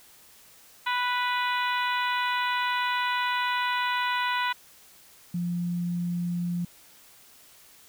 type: harmonic tone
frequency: 493.1 Hz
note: B4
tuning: 3 cents flat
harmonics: 2 / 3 / 4 / 5 / 6 / 7 / 8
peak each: -27 / -31 / -33 / -35 / -37 / -38 / -39 dBFS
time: 0.86-4.53 s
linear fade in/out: 10 ms
type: tone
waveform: sine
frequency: 174.61 Hz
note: F3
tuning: in tune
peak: -26 dBFS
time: 5.34-6.65 s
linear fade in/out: 5 ms
effects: white hiss -54 dBFS RMS until 7.88 s